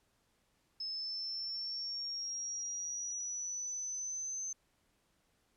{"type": "linear sweep", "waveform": "sine", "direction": "up", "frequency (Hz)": [5200, 6230], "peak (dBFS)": -37, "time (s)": [0.8, 4.53], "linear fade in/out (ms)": 5, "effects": ["pink hiss -75 dBFS RMS until 5.56 s", "low-pass 12000 Hz 12 dB/octave"]}